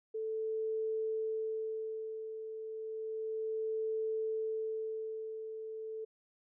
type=tone with tremolo; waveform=sine; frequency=440 Hz; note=A4; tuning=in tune; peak=-32 dBFS; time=0.14-6.05 s; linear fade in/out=10 ms; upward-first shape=sine; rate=0.32 Hz; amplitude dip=60%; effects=none